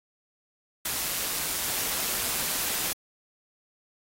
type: noise with amplitude modulation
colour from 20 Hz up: white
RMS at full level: -27 dBFS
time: 0.85-2.93 s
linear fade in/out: 5 ms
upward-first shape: sine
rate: 180 Hz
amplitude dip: 45%
effects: AAC 48 kbps